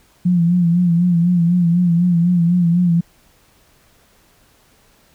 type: tone with vibrato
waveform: sine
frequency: 173.6 Hz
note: F3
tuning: 10 cents flat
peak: -11 dBFS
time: 0.25-3.01 s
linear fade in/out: 10 ms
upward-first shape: sine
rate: 4 Hz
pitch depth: 62 cents each way
effects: pink hiss -54 dBFS RMS until 5.14 s